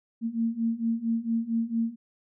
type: beating tone pair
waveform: sine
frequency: 226.4 / 230.8 Hz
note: A3 / A#3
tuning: +50 / -17 cents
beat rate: 4.4 Hz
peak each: -29 / -27 dBFS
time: 0.21-1.96 s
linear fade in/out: 50 ms
effects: none